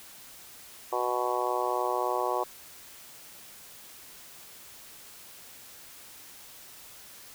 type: harmonic tone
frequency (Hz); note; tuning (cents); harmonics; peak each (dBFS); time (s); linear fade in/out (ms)
123.47; B2; 0; 3 / 4 / 5 / 6 / 7 / 8 / 9; -34 / -34 / -34 / -34 / -34 / -34 / -34; 0.92-2.44; 10
effects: white hiss -49 dBFS RMS until 7.34 s